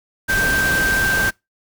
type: tone in noise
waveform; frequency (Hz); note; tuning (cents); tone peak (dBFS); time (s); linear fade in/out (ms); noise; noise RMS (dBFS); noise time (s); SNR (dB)
sine; 1568; G6; 0; -16; 0.28-1.31; 20; pink; -23; 0.28-1.31; +4
effects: noise-tail reverb RT60 0.2 s tail -24 dB re dry